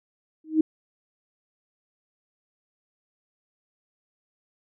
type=tone with exponential growth; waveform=sine; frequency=314.1 Hz; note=D#4; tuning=16 cents sharp; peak=-12 dBFS; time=0.44-0.61 s; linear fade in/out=5 ms; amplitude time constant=36 ms; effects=none